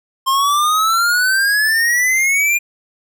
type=exponential sweep; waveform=square; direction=up; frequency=1056 to 2421 Hz; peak=-13 dBFS; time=0.26-2.59 s; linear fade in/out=20 ms; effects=none